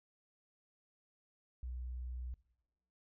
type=tone; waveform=sine; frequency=62 Hz; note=B1; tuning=7 cents sharp; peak=-40 dBFS; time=1.63-2.34 s; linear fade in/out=0 ms; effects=noise-tail reverb RT60 0.9 s tail -21 dB re dry